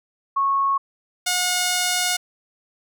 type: tone pair in turn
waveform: sine / 5% pulse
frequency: 1100 / 722.4 Hz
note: C#6 / F#5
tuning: -14 / -42 cents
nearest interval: perfect fifth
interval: 728 cents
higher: first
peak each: -17 / -8 dBFS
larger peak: second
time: 0.36-0.78 / 1.26-2.17 s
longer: second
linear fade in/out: 10 ms
effects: none